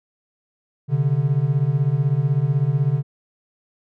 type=beating tone pair; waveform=triangle; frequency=131.1 / 147.1 Hz; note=C3 / D3; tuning=+4 / +3 cents; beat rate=16 Hz; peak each=-18 / -17 dBFS; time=0.88-3.03 s; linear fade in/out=50 ms; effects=none